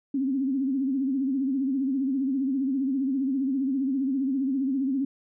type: tone with vibrato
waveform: sine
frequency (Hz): 268.4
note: C4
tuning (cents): +44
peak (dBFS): -23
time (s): 0.14-5.05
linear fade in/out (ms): 5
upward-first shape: sine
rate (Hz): 15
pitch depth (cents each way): 91
effects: none